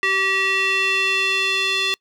square tone with band-pass filter sweep, 385.1 Hz, G4, 31 cents flat, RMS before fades -20 dBFS, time 0.03-1.94 s, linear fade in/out 0 ms, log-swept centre 2200 to 3300 Hz, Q 3.1, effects noise-tail reverb RT60 0.1 s tail -26 dB re dry

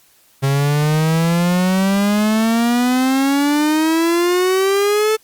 45% pulse exponential sweep, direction up, 135.4 to 440 Hz, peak -13 dBFS, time 0.42-5.17 s, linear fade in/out 20 ms, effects white hiss -53 dBFS RMS until 5.23 s + Opus 48 kbps

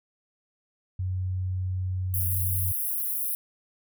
sine tone, 92.5 Hz, F#2, in tune, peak -26 dBFS, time 0.99-2.72 s, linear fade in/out 5 ms
white high-pass noise, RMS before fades -29 dBFS, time 2.14-3.35 s, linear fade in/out 0 ms, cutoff 9900 Hz, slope 96 dB/octave
effects none

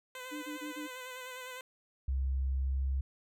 10% pulse tone with vibrato, 508 Hz, B4, 49 cents sharp, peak -34 dBFS, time 0.15-1.61 s, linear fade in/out 2 ms, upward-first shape sine, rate 9.9 Hz, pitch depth 33 cents each way
sine tone bursts, 299.3 Hz, D4, 33 cents sharp, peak -39 dBFS, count 4, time 0.31-0.877 s, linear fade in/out 20 ms, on 120 ms, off 29 ms
sine tone with pitch glide, 66.4 to 66.94 Hz, C2 to C2, +26 to +40 cents, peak -29 dBFS, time 2.08-3.01 s, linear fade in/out 5 ms, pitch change +14 cents, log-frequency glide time 2.58-2.84 s
effects none

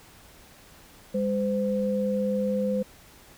sine tone pair together, 202.3 / 512 Hz, G#3 / C5, -45 / -38 cents, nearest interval octave + major third, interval 1607 cents, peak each -26 dBFS, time 1.14-2.83 s, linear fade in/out 10 ms, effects pink hiss -52 dBFS RMS until 3.37 s

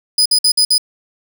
35% pulse tone bursts, 4978 Hz, D#8, in tune, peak -8 dBFS, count 5, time 0.18-0.781 s, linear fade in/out 5 ms, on 77 ms, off 54 ms, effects 8-bit

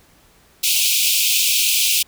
pink high-pass noise, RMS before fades -17 dBFS, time 0.63-2.03 s, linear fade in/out 10 ms, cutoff 2400 Hz, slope 96 dB/octave, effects pink hiss -53 dBFS RMS until 2.07 s

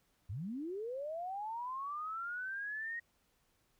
sine linear sweep, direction up, 80.9 to 1887 Hz, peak -38 dBFS, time 0.29-3 s, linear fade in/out 10 ms, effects pink hiss -75 dBFS RMS until 3.79 s

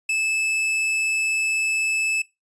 45% pulse tone, 2616 Hz, E7, 14 cents flat, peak -20 dBFS, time 0.09-2.22 s, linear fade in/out 5 ms, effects noise-tail reverb RT60 0.2 s tail -17 dB re dry + resampled to 22050 Hz

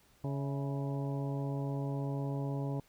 harmonic tone with a mistuned harmonic, 139.7 Hz, C#3, 14 cents sharp, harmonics 1 / 2 / 3 / 4 / 5 / 6 / 7, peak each -34 / -40 / -44 / -46 / -48 / -50 / -51 dBFS, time 0.24-2.8 s, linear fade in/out 2 ms, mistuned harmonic 5, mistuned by -85 cents, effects pink hiss -66 dBFS RMS until 2.88 s

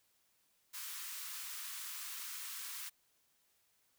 white high-pass noise, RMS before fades -45 dBFS, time 0.73-2.9 s, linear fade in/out 20 ms, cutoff 1000 Hz, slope 48 dB/octave, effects white hiss -75 dBFS RMS until 3.98 s

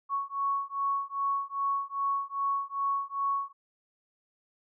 sine beating tone pair, 1108.7 / 1111.2 Hz, C#6 / C#6, 0 / +4 cents, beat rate 2.5 Hz, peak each -31 / -31 dBFS, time 0.09-3.53 s, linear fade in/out 50 ms, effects none

